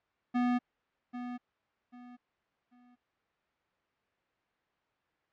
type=tone with echo; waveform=square; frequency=245.5 Hz; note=B3; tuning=10 cents flat; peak=-27 dBFS; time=0.34-0.59 s; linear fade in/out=20 ms; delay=790 ms; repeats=3; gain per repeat=-11 dB; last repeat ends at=2.96 s; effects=white hiss -75 dBFS RMS until 5.32 s + low-pass 2000 Hz 12 dB/octave